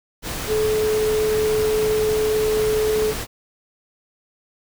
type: tone in noise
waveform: sine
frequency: 430.7 Hz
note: A4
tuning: 37 cents flat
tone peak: -17 dBFS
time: 0.47-3.14 s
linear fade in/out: 50 ms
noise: pink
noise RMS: -28 dBFS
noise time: 0.22-3.27 s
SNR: +8 dB
effects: none